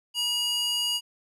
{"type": "tone with high-pass filter", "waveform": "square", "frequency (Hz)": 960, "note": "B5", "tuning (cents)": -49, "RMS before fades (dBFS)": -27, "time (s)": [0.14, 1.01], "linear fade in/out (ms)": 50, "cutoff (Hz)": 3400, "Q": 3.7, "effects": ["resampled to 32000 Hz"]}